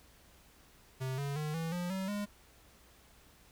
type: tone with pitch steps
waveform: square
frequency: 130.81 / 141.01 / 152.01 / 163.86 / 176.64 / 190.41 / 205.3 Hz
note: C3 / C#3 / D#3 / E3 / F3 / F#3 / G#3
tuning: 0 / +30 / -40 / -10 / +20 / +50 / -20 cents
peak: -35 dBFS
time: 1-2.26 s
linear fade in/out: 20 ms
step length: 180 ms
effects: added 60 Hz sine -67 dBFS peak until 3.51 s + pink hiss -62 dBFS RMS until 3.51 s